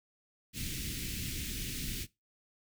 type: band-stop noise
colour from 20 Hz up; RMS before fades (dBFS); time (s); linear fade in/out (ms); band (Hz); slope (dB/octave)
pink; -38; 0.53-2.07; 50; 300 to 2200; 24
effects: noise-tail reverb RT60 0.2 s tail -19 dB re dry